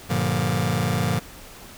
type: chord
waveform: sawtooth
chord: G minor seventh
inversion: none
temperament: just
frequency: 98 / 117.6 / 147 / 176.4 Hz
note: G2 / Bb2 / D3 / F3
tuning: 0 / +16 / +2 / +18 cents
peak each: -23 / -21 / -22 / -22 dBFS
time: 0.09-1.2 s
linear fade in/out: 20 ms
effects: pink hiss -43 dBFS RMS until 1.77 s